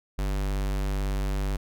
square tone, 49 Hz, G1, in tune, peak -26 dBFS, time 0.18-1.57 s, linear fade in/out 10 ms, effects none

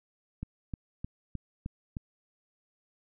click train, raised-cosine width 5 ms, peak -23 dBFS, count 6, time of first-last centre 0.43-1.968 s, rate 3.25 Hz, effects none

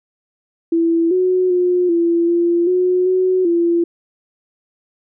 sine tone with pitch steps, 332.8 / 367.7 / 358.6 / 339 / 343.3 / 364 / 370.7 / 340.9 Hz, E4 / F#4 / F4 / E4 / F4 / F#4 / F#4 / F4, +17 / -11 / +46 / +49 / -30 / -28 / +3 / -42 cents, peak -12 dBFS, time 0.72-3.84 s, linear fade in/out 5 ms, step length 390 ms, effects none

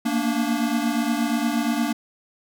square tone cluster, 227.9 / 236.4 / 290.8 Hz, A#3 / A#3 / D4, -39 / +24 / -17 cents, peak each -26 dBFS, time 0.05-1.93 s, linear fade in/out 10 ms, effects none

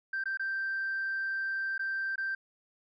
sine tone with dropouts, 1568 Hz, G6, in tune, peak -29 dBFS, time 0.13-2.35 s, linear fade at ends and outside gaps 5 ms, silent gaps 0.239-0.256 / 0.373-0.395 / 1.78-1.793 / 2.158-2.179 s, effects tanh soft clip ceiling -27 dBFS

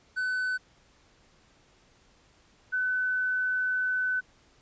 triangle / sine tone pair in turn, 1507 / 1507 Hz, F#6 / F#6, +31 / +31 cents, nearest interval unison, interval 0 cents, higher neither, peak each -25 dBFS, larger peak neither, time 0.16-0.58 / 2.72-4.21 s, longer second, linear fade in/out 20 ms, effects pink hiss -62 dBFS RMS until 4.61 s + resampled to 16000 Hz

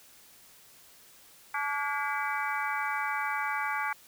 harmonic tone with a mistuned harmonic, 286.9 Hz, D4, 40 cents flat, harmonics 3 / 4 / 5 / 6 / 7 / 8, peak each -34 / -35 / -36 / -37 / -37 / -38 dBFS, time 1.54-3.93 s, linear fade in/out 5 ms, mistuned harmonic 6, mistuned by -100 cents, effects white hiss -56 dBFS RMS until 4.07 s

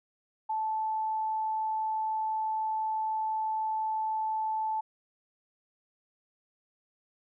sine tone, 874 Hz, A5, 12 cents flat, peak -28 dBFS, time 0.49-4.81 s, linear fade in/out 10 ms, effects none

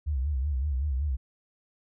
sine tone with vibrato, 69.3 Hz, C#2, in tune, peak -25 dBFS, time 0.06-1.17 s, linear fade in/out 20 ms, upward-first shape sine, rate 5.3 Hz, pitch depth 160 cents each way, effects none

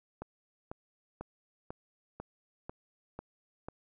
click train, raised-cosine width 1 ms, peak -26 dBFS, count 8, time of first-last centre 0.22-3.685 s, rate 2.02 Hz, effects none

